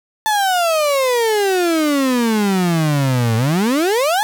35% pulse exponential two-way sweep, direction down then up, 880 to 110 to 880 Hz, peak -12 dBFS, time 0.26-4.23 s, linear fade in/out 0 ms, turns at 3.36 s, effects none

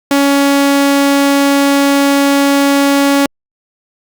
sawtooth tone, 280.1 Hz, C#4, 18 cents sharp, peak -4 dBFS, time 0.11-3.26 s, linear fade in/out 2 ms, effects Opus 48 kbps

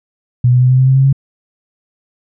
sine tone with pitch steps, 123.2 / 124.99 / 126.81 / 128.65 / 130.53 / 132.42 / 134.35 / 136.3 Hz, B2 / B2 / B2 / C3 / C3 / C3 / C3 / C#3, -4 / +21 / +46 / -29 / -4 / +21 / +46 / -29 cents, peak -6 dBFS, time 0.44-1.128 s, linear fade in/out 5 ms, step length 86 ms, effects none

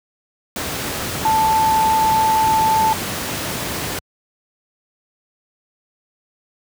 sine tone in noise, 880 Hz, A5, in tune, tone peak -13 dBFS, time 1.25-2.93 s, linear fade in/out 2 ms, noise pink, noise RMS -24 dBFS, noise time 0.56-3.99 s, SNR +8 dB, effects high-pass 80 Hz 12 dB/octave

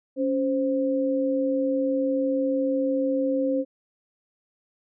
sine tone pair together, 277.2 / 523.3 Hz, C#4 / C5, 0 / 0 cents, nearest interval major seventh, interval 1100 cents, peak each -24 dBFS, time 0.16-3.65 s, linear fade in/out 50 ms, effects none

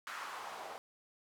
white noise with band-pass filter sweep, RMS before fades -45 dBFS, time 0.07-0.78 s, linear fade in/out 0 ms, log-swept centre 1400 to 670 Hz, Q 2.3, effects none

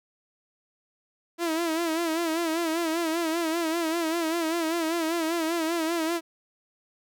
sawtooth tone with vibrato, 329.6 Hz, E4, in tune, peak -21 dBFS, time 1.38-6.21 s, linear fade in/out 50 ms, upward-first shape sine, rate 5.1 Hz, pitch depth 78 cents each way, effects none

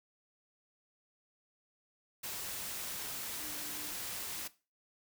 sine tone in noise, 299.9 Hz, D4, 36 cents sharp, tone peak -52 dBFS, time 3.4-3.93 s, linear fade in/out 10 ms, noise white, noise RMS -41 dBFS, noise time 2.23-4.48 s, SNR -14 dB, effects noise-tail reverb RT60 0.3 s tail -17 dB re dry

